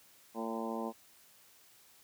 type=harmonic tone with a mistuned harmonic; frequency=113.4 Hz; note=A#2; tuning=47 cents flat; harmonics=2 / 3 / 4 / 5 / 6 / 7 / 8 / 9; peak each=-39 / -43 / -43 / -44 / -47 / -45 / -45 / -46 dBFS; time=0.34-0.93 s; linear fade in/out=50 ms; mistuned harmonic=7; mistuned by=-17 cents; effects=white hiss -62 dBFS RMS until 2.03 s + high-pass 60 Hz 12 dB/octave